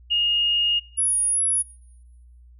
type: tone pair in turn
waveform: sine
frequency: 2851 / 10349 Hz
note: F7 / E9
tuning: +35 / -33 cents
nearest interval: octave + minor seventh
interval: 2232 cents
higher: second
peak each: -18 dBFS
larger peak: neither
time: 0.1-0.8 / 0.97-1.63 s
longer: first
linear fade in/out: 20 ms
effects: noise-tail reverb RT60 1.0 s tail -24 dB re dry + added 60 Hz sine -46 dBFS peak until 2.59 s